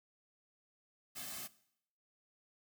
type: noise with comb filter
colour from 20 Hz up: white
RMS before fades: -45 dBFS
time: 1.15-1.48 s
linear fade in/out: 20 ms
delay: 2.1 ms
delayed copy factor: -0.85
effects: noise-tail reverb RT60 0.7 s tail -18 dB re dry